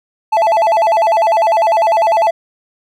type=tone with vibrato; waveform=triangle; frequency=763 Hz; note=G5; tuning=47 cents flat; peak=-7 dBFS; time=0.32-2.31 s; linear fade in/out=10 ms; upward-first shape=square; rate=10 Hz; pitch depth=230 cents each way; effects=none